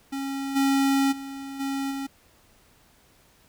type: tone with level steps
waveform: square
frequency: 273.5 Hz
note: C#4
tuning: 23 cents flat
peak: -29 / -20 / -35 / -27 / -30 dBFS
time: 0.12-2.07 s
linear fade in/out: 10 ms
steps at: 0.55 / 1.11 / 1.59 / 1.9 s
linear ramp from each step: 20 ms
effects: pink hiss -59 dBFS RMS until 3.48 s